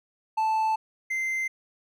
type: tone pair in turn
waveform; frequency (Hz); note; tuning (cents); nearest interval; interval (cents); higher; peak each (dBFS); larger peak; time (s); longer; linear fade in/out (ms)
triangle; 878 / 2079; A5 / C7; -4 / -12; octave + minor third; 1492; second; -20 / -24; first; 0.37-0.76 / 1.1-1.48; first; 10
effects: none